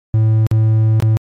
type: tone with dropouts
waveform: triangle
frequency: 110 Hz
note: A2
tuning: in tune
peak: -7 dBFS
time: 0.14-1.17 s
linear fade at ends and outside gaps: 0 ms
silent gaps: 0.466-0.514 / 1.001-1.024 s
effects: MP3 64 kbps